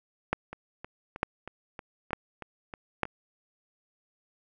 two click trains, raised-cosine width 0.5 ms, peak -24 / -10 dBFS, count 9 / 4, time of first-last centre 0.53-3.054 / 0.33-3.033 s, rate 3.17 / 1.11 Hz, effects none

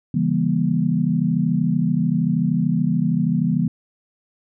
sine chord, C# diminished seventh, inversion none, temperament just, 138.59 / 166.31 / 199.57 / 239.5 Hz, C#3 / E3 / G3 / Bb3, 0 / +16 / +31 / +47 cents, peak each -25 / -20 / -23 / -22 dBFS, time 0.14-3.68 s, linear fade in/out 5 ms, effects none

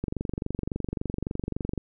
click train, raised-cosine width 3 ms, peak -16 dBFS, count 42, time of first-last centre 0.04-1.777 s, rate 23.6 Hz, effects none

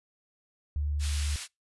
sine tone with vibrato, 73.42 Hz, D2, in tune, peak -27 dBFS, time 0.76-1.36 s, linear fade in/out 0 ms, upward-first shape sine, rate 10 Hz, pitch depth 8 cents each way
pink high-pass noise, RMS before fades -38 dBFS, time 0.99-1.48 s, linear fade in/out 50 ms, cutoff 2400 Hz, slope 12 dB/octave
effects noise-tail reverb RT60 0.2 s tail -26 dB re dry + resampled to 24000 Hz

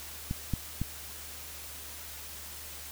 clicks, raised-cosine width 5 ms, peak -19 / -16 / -18 dBFS, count 3, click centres 0.311 / 0.537 / 0.816 s, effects added 74 Hz sine -51 dBFS peak until 2.91 s + white hiss -44 dBFS RMS until 2.91 s

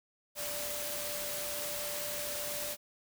sine tone in noise, 587.3 Hz, D5, in tune, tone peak -42 dBFS, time 0.35-2.77 s, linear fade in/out 50 ms, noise white, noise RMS -38 dBFS, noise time 0.35-2.77 s, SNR -7 dB, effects none

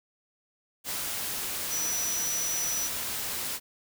sine tone in noise, 5900 Hz, F#8, 6 cents flat, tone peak -29 dBFS, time 1.69-2.9 s, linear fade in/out 50 ms, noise white, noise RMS -33 dBFS, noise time 0.84-3.6 s, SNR +1 dB, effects none

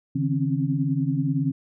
sine tone cluster, 140.6 / 158.7 / 260.9 / 271.4 Hz, C#3 / D#3 / C4 / C#4, +25 / +35 / -5 / -36 cents, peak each -25 / -26 / -31 / -26 dBFS, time 0.15-1.52 s, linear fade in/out 10 ms, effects none

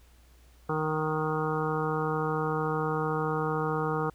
harmonic tone with a mistuned harmonic, 155.56 Hz, D#3, in tune, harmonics 1 / 2 / 3 / 5 / 6 / 7 / 8 / 9, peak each -32 / -36 / -31 / -36 / -38 / -38 / -35 / -40 dBFS, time 0.69-4.1 s, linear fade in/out 5 ms, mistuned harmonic 9, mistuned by +24 cents, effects added 60 Hz sine -55 dBFS peak until 4.14 s + pink hiss -63 dBFS RMS until 4.14 s

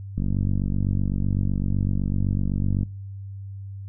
click train, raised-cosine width 5 ms, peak -12 dBFS, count 128, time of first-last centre 0.18-2.831 s, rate 47.9 Hz, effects noise-tail reverb RT60 0.5 s tail -24 dB re dry + added 98 Hz sine -33 dBFS peak until 3.88 s

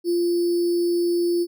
sine tone with sample-and-hold, 346.5 Hz, F4, 14 cents flat, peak -18 dBFS, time 0.04-1.47 s, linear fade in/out 50 ms, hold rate 4900 Hz, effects none

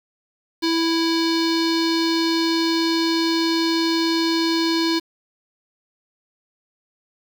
square tone with low-pass filter, 329.6 Hz, E4, in tune, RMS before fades -20 dBFS, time 0.62-5 s, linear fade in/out 20 ms, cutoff 4500 Hz, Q 5.8, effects 7-bit

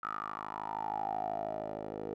10% pulse tone with band-pass filter sweep, 52.9 Hz, G#1, 33 cents sharp, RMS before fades -38 dBFS, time 0.03-2.14 s, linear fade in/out 5 ms, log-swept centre 1300 to 470 Hz, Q 9.3, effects none

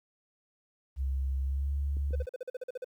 sine tone with pitch glide, 67 to 70.41 Hz, C2 to C#2, +42 to +28 cents, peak -28 dBFS, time 0.96-2.26 s, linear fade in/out 50 ms, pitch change +86 cents, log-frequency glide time 1.42-1.72 s
clicks, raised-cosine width 3 ms, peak -34 dBFS, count 2, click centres 1.969 / 2.108 s
triangle tone bursts, 505 Hz, B4, 39 cents sharp, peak -32 dBFS, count 11, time 2.13-2.845 s, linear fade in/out 5 ms, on 25 ms, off 44 ms
effects 11-bit

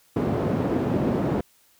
white band-pass noise, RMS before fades -24 dBFS, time 0.16-1.41 s, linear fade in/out 5 ms, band 110 to 360 Hz, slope 12 dB/octave, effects white hiss -60 dBFS RMS until 1.79 s

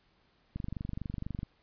click train, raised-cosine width 5 ms, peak -24 dBFS, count 22, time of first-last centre 0.56-1.431 s, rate 24.1 Hz, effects pink hiss -69 dBFS RMS until 1.62 s + resampled to 11025 Hz

